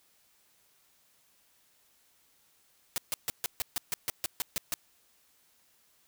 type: noise bursts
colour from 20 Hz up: white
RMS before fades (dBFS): -31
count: 12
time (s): 2.96-4.74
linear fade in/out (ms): 0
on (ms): 20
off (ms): 140
effects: white hiss -67 dBFS RMS until 6.07 s